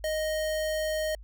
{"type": "tone", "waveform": "square", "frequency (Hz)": 622.3, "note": "D#5", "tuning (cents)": 0, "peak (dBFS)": -28, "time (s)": [0.04, 1.15], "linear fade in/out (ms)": 2, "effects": ["added 52 Hz sine -43 dBFS peak until 1.23 s"]}